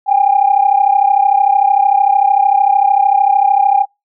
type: tone pair together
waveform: sine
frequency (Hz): 784 / 817.3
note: G5 / G#5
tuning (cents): 0 / -28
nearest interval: minor second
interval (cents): 72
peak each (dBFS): -10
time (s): 0.06-3.86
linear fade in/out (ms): 50
effects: noise-tail reverb RT60 0.2 s tail -23 dB re dry + tanh soft clip ceiling 0 dBFS